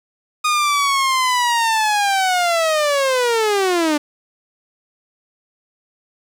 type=linear sweep; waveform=sawtooth; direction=down; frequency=1236 to 290 Hz; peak=-11 dBFS; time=0.44-3.98 s; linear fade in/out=10 ms; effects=low-pass 10000 Hz 12 dB/octave + 7-bit